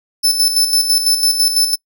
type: tone with tremolo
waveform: sawtooth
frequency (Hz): 5270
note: E8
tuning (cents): -1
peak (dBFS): -7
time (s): 0.23-1.76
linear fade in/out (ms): 20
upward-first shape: square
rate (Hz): 6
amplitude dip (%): 55
effects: noise-tail reverb RT60 0.1 s tail -26 dB re dry